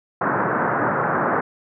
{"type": "band-pass noise", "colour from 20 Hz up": "white", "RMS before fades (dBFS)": -21, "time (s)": [0.21, 1.41], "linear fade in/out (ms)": 5, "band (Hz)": [110, 1600], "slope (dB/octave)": 48, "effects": []}